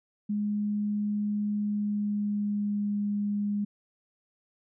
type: tone with pitch glide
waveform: sine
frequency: 207.7 to 205.2 Hz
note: G#3 to G#3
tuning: 0 to -21 cents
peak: -26 dBFS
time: 0.29-3.65 s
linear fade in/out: 10 ms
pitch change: -21 cents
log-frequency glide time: 1.57-2.98 s
effects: none